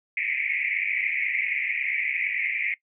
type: band-pass noise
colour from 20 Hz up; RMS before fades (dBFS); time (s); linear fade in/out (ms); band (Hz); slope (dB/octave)
white; -27; 0.17-2.74; 2; 2000 to 2400; 96
effects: noise-tail reverb RT60 0.1 s tail -19 dB re dry